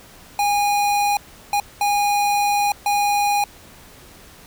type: tone bursts at uneven times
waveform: square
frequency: 819 Hz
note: G#5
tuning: 24 cents flat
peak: -17 dBFS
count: 4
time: 0.39-1.17 / 1.53-1.6 / 1.81-2.72 / 2.86-3.44 s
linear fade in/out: 2 ms
effects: pink hiss -45 dBFS RMS until 4.46 s